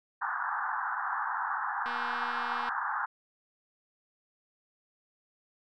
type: band-pass noise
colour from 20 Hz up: pink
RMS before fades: -33 dBFS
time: 0.21-3.06 s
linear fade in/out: 10 ms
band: 790 to 1700 Hz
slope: 96 dB/octave
type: click train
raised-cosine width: 0.3 ms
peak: -26 dBFS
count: 200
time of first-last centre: 1.86-2.689 s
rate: 240 Hz
effects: none